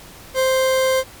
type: tone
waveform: 40% pulse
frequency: 523.3 Hz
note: C5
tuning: in tune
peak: -14 dBFS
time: 0.34-1.04 s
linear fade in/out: 50 ms
effects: pink hiss -41 dBFS RMS until 1.2 s + MP3 96 kbps